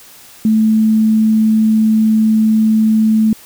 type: tone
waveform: sine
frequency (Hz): 218.8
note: A3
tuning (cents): -9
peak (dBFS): -8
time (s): 0.45-3.33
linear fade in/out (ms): 2
effects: white hiss -40 dBFS RMS until 3.45 s